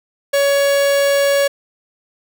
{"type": "tone", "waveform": "45% pulse", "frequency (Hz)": 561, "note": "C#5", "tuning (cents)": 21, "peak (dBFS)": -12, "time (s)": [0.33, 1.48], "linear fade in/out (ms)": 10, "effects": []}